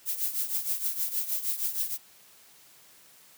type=noise with tremolo; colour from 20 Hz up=violet; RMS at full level=-27 dBFS; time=0.05-1.98 s; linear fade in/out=50 ms; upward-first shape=triangle; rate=6.4 Hz; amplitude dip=80%; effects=white hiss -56 dBFS RMS until 3.37 s + high-pass 80 Hz 12 dB/octave